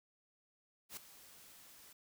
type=noise with ADSR envelope; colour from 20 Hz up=white; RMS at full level=-45 dBFS; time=0.89-1.93 s; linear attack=79 ms; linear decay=5 ms; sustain=-14 dB; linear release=4 ms; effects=none